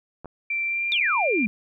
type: clicks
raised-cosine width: 1 ms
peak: -24 dBFS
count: 2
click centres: 0.246 / 0.257 s
type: tone with pitch glide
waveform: sine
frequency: 2349 to 2383 Hz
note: D7 to D7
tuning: 0 to +25 cents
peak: -23 dBFS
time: 0.5-1.46 s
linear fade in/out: 5 ms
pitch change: +25 cents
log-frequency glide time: 0.66-0.85 s
type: exponential sweep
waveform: sine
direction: down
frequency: 3764 to 199 Hz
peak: -21 dBFS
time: 0.92-1.47 s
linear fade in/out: 0 ms
effects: none